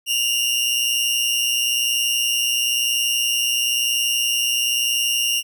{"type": "tone pair together", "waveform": "sawtooth", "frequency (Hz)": [2791, 2912], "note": ["F7", "F#7"], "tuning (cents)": [-2, -28], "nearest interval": "minor second", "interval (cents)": 74, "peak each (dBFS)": [-16, -21], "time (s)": [0.06, 5.43], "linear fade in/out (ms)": 50, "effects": []}